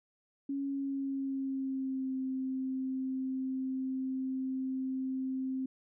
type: tone with pitch glide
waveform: sine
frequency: 277.2 to 262.2 Hz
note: C#4 to C4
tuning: 0 to +4 cents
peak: -32 dBFS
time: 0.49-5.66 s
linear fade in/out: 5 ms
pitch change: -96 cents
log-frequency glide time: 0.63-2.16 s
effects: none